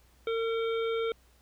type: harmonic tone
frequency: 454.4 Hz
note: A#4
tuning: 44 cents flat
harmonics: 1 / 3 / 5 / 7 / 8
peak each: -28 / -38 / -42 / -45 / -46 dBFS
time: 0.27-1.12 s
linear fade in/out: 2 ms
effects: added 60 Hz sine -61 dBFS peak until 1.41 s + pink hiss -65 dBFS RMS until 1.41 s